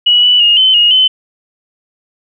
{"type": "tone with pitch steps", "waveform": "sine", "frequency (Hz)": [2926, 2962, 2853, 3060, 2871, 3047], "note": ["F#7", "F#7", "F7", "G7", "F7", "G7"], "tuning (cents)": [-20, 1, 36, -42, 47, -50], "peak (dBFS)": -5, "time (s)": [0.06, 1.08], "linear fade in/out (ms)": 10, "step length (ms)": 170, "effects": []}